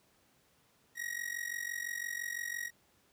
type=tone with amplitude modulation; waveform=45% pulse; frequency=1897 Hz; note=A#6; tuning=30 cents sharp; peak=-33 dBFS; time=0.95-2.71 s; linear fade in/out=50 ms; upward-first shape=sine; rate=45.9 Hz; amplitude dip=85%; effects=pink hiss -69 dBFS RMS until 3.12 s + high-pass 80 Hz 12 dB/octave